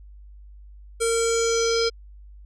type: tone with low-pass filter sweep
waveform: square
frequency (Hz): 459.4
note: A#4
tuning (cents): -25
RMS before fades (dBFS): -22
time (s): 1-1.9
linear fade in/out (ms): 20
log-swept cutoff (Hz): 9000 to 4900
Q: 5.9
effects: added 50 Hz sine -42 dBFS peak until 2.45 s